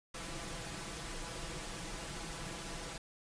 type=noise with comb filter; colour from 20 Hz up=pink; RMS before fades=-43 dBFS; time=0.14-2.98 s; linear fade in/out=5 ms; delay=6 ms; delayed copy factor=+0.65; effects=resampled to 22050 Hz